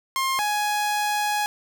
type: tone pair in turn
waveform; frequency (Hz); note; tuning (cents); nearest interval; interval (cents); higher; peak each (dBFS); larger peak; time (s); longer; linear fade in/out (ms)
sawtooth; 1063 / 834.5; C6 / G#5; +27 / +8; major third; 419; first; -18; neither; 0.16-0.39 / 0.39-1.46; second; 0
effects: none